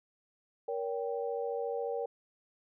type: chord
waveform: sine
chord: G diminished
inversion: first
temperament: just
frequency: 470.4 / 564.5 / 784 Hz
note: Bb4 / Db5 / G5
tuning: +16 / +31 / 0 cents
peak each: -34 / -38 / -40 dBFS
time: 0.68-2.06 s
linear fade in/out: 5 ms
effects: none